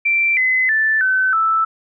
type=tone with pitch steps; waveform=sine; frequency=2349 / 2033 / 1759.8 / 1523.1 / 1318.3 Hz; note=D7 / B6 / A6 / F#6 / E6; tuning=0 / +50 / 0 / +50 / 0 cents; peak=-13 dBFS; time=0.05-1.65 s; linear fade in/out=10 ms; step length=320 ms; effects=none